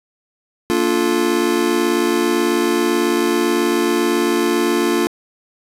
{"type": "chord", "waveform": "square", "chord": "Bb major seventh", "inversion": "none", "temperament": "just", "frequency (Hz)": [233.1, 291.4, 349.6, 437], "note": ["Bb3", "D4", "F4", "A4"], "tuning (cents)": [0, -13, 2, -12], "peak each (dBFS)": [-23, -22, -18, -24], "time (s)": [0.7, 5.07], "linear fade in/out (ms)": 0, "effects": ["resampled to 32000 Hz", "7-bit"]}